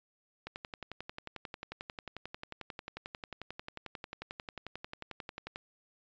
click train, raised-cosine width 0.3 ms, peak -25 dBFS, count 58, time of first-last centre 0.47-5.559 s, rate 11.2 Hz, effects resampled to 16000 Hz

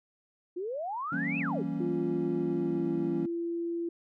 sine exponential two-way sweep, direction up then down, 338.5 to 2689 to 338.5 Hz, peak -32 dBFS, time 0.56-1.63 s, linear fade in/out 10 ms, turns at 1.39 s
triangle chord, E diminished seventh, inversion none, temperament equal with one note detuned, 164.81 / 192.74 / 233.1 / 277.2 Hz, E3 / G3 / Bb3 / Db4, 0 / -29 / 0 / 0 cents, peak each -34 / -35 / -35 / -32 dBFS, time 1.12-3.26 s, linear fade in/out 5 ms
sine tone with pitch glide, 349.2 to 339.3 Hz, F4 to F4, 0 to -50 cents, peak -30 dBFS, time 1.8-3.89 s, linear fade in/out 5 ms, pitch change -50 cents, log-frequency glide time 2.41-2.93 s
effects none

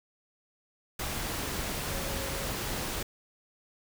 sine tone in noise, 545 Hz, C#5, 29 cents flat, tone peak -42 dBFS, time 1.89-2.46 s, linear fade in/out 5 ms, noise pink, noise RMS -34 dBFS, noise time 0.99-3.03 s, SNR -11 dB, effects none

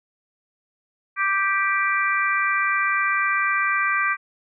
harmonic tone, 392 Hz, G4, in tune, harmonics 3 / 4 / 5 / 6, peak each -23 / -24 / -25 / -26 dBFS, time 1.16-4.17 s, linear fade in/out 50 ms, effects none

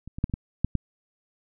clicks, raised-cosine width 5 ms, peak -27 / -22 / -9 / -29 / -14 / -9 / -11 dBFS, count 7, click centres 0.076 / 0.185 / 0.241 / 0.297 / 0.339 / 0.646 / 0.753 s, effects none

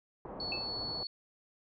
white low-pass noise, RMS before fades -44 dBFS, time 0.25-1.03 s, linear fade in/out 0 ms, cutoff 900 Hz, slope 24 dB/octave
sine tone, 4408 Hz, C#8, 11 cents flat, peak -36 dBFS, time 0.4-1.07 s, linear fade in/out 2 ms
sine tone with exponential decay, 2624 Hz, E7, 9 cents flat, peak -32 dBFS, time 0.52-0.68 s, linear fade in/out 2 ms, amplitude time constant 33 ms
effects none

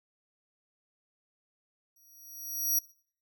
15% pulse tone with exponential growth, 5750 Hz, F8, 50 cents sharp, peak -17 dBFS, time 1.96-2.79 s, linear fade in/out 5 ms, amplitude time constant 180 ms, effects noise-tail reverb RT60 0.5 s tail -21 dB re dry

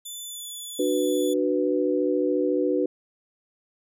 15% pulse tone with pitch glide, 3503 to 3453 Hz, A7 to A7, -8 to -33 cents, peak -28 dBFS, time 0.05-1.34 s, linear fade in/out 10 ms, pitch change -25 cents, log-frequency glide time 0.26-0.48 s
sine chord, B minor, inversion first, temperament just, 296.3 / 370.4 / 493.9 Hz, D4 / F#4 / B4, +15 / +2 / 0 cents, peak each -25 dBFS, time 0.79-2.86 s, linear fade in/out 5 ms
effects none

